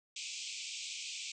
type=band-pass noise; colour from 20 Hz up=pink; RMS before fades=-43 dBFS; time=0.16-1.32 s; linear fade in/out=5 ms; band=2300 to 8000 Hz; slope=96 dB/octave; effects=none